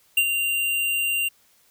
square tone with ADSR envelope, 2778 Hz, F7, 10 cents flat, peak -15 dBFS, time 0.17-1.29 s, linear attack 6 ms, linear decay 65 ms, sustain -7 dB, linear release 15 ms, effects white hiss -60 dBFS RMS until 1.7 s

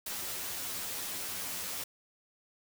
white noise with comb filter, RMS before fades -38 dBFS, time 0.06-1.84 s, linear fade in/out 5 ms, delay 11 ms, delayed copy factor +0.85, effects none

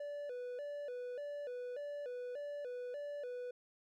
triangle tone with vibrato, 535 Hz, C5, 38 cents sharp, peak -39 dBFS, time 0-3.51 s, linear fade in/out 5 ms, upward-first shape square, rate 1.7 Hz, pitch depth 140 cents each way, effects none

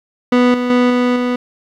30% pulse tone with level steps, 246.9 Hz, B3, in tune, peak -6 / -13 / -7 / -9 / -12 dBFS, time 0.32-1.36 s, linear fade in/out 5 ms, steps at 0.54 / 0.7 / 0.9 / 1.16 s, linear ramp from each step 2 ms, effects low-pass 3000 Hz 12 dB/octave + 8-bit

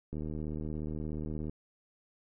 click train, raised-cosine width 3 ms, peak -26 dBFS, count 106, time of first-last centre 0.13-1.495 s, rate 76.9 Hz, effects none

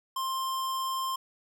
square tone, 1053 Hz, C6, 11 cents sharp, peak -30 dBFS, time 0.16-1.16 s, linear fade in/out 5 ms, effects none

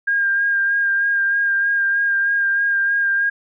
sine tone with vibrato, 1610 Hz, G6, 46 cents sharp, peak -15 dBFS, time 0.07-3.3 s, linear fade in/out 10 ms, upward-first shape sine, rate 3.2 Hz, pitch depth 19 cents each way, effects none

